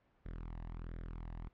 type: tone with flanger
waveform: sawtooth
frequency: 41.35 Hz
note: E1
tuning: 6 cents sharp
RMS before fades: -45 dBFS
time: 0.25-1.49 s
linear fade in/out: 10 ms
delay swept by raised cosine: 0.55 to 1.08 ms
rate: 1.4 Hz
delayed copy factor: +0.65
effects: pink hiss -73 dBFS RMS until 1.53 s + low-pass 2000 Hz 12 dB/octave